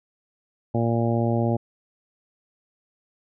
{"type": "harmonic tone", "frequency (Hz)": 116.5, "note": "A#2", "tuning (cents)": -1, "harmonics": [1, 2, 3, 4, 5, 6, 7], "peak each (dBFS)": [-23, -25, -28, -32, -29, -33, -33], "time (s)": [0.74, 1.57], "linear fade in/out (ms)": 10, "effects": []}